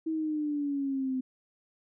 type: exponential sweep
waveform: sine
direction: down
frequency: 322.7 to 256.4 Hz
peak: -28 dBFS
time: 0.06-1.21 s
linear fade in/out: 10 ms
effects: none